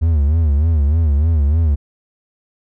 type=tone with vibrato; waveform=triangle; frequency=76.6 Hz; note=D#2; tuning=27 cents flat; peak=-9 dBFS; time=0.01-1.76 s; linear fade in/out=20 ms; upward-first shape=sine; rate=3.3 Hz; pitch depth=150 cents each way; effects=none